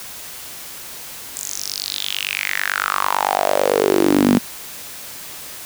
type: tone with high-pass filter sweep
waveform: sawtooth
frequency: 49 Hz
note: G1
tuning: in tune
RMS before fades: -19 dBFS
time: 1.36-4.39 s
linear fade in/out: 10 ms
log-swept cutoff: 7700 to 220 Hz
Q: 5.4
effects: white hiss -34 dBFS RMS until 5.65 s